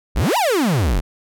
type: exponential two-way sweep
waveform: 45% pulse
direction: up then down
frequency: 36.71 to 1006 to 36.71 Hz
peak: -15 dBFS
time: 0.15-1.01 s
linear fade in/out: 20 ms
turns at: 0.37 s
effects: none